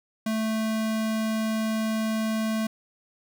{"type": "tone", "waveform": "square", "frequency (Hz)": 220, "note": "A3", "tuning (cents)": 0, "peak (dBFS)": -25, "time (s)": [0.26, 2.67], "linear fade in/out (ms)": 5, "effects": []}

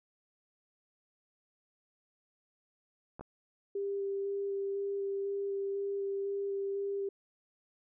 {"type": "clicks", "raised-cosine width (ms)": 1, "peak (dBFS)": -30, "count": 2, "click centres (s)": [3.195, 3.21]}
{"type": "tone with vibrato", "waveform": "sine", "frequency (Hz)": 396.7, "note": "G4", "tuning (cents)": 21, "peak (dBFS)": -32, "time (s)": [3.75, 7.09], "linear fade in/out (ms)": 5, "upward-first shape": "square", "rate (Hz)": 2, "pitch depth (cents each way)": 8}
{"effects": []}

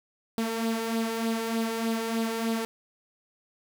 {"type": "tone with flanger", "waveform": "sawtooth", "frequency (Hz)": 226.6, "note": "A#3", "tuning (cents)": -49, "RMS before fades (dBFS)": -29, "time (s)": [0.38, 2.65], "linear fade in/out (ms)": 0, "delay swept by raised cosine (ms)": [0.22, 2.32], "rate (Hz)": 3.3, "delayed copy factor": 0.5, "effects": ["8-bit"]}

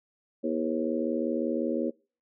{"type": "harmonic tone with a mistuned harmonic", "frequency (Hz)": 79.9, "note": "D#2", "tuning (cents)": 47, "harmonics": [3, 4, 5, 6, 7], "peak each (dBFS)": [-31, -31, -34, -37, -32], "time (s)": [0.43, 1.91], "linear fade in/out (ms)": 20, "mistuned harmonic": 7, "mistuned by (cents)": -45, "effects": ["noise-tail reverb RT60 0.4 s tail -26 dB re dry"]}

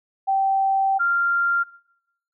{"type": "tone pair in turn", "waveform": "sine", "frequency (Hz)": [777, 1389.7], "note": ["G5", "F6"], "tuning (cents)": [-16, -9], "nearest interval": "minor seventh", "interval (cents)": 1007, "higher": "second", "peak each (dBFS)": -17, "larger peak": "neither", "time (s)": [[0.27, 0.99], [0.99, 1.64]], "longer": "first", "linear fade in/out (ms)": 20, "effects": ["noise-tail reverb RT60 0.8 s tail -21 dB re dry"]}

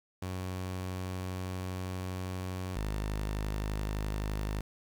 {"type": "tone pair in turn", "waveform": "sawtooth", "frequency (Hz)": [92.5, 51.72], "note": ["F#2", "G#1"], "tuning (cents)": [0, -6], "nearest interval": "minor seventh", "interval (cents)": 1006, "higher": "first", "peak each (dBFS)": [-31, -28], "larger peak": "second", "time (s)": [[0.22, 2.76], [2.76, 4.61]], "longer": "first", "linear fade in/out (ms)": 5, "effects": ["9-bit"]}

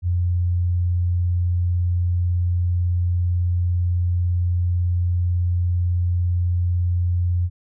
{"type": "tone", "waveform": "sine", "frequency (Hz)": 88.2, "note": "F2", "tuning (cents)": 18, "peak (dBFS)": -17, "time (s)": [0.02, 7.5], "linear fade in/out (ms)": 50, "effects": []}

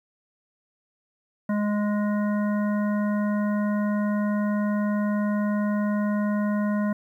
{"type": "harmonic tone", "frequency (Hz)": 207.7, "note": "G#3", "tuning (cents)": 0, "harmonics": [1, 3, 5, 7, 9], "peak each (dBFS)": [-22, -32, -36, -39, -41], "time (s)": [1.49, 6.93], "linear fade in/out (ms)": 5, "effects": ["10-bit"]}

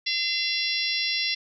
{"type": "harmonic tone", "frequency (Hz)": 684, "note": "F5", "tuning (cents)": -36, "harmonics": [3, 4, 5, 6, 7, 8], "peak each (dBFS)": [-31, -31, -31, -31, -31, -31], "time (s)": [0.06, 1.35], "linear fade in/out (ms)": 10, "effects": []}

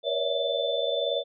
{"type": "tone cluster", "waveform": "sine", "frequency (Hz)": [476.7, 554, 575, 656, 3530], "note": ["A#4", "C#5", "D5", "E5", "A7"], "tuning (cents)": [39, -1, -37, -9, 5], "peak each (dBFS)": -31, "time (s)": [0.03, 1.24], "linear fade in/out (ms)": 50, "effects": []}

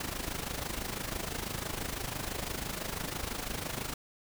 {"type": "noise with amplitude modulation", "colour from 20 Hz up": "pink", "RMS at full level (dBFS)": -34, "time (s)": [0, 3.94], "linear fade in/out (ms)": 5, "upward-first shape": "sine", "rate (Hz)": 26, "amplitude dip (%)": 70, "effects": []}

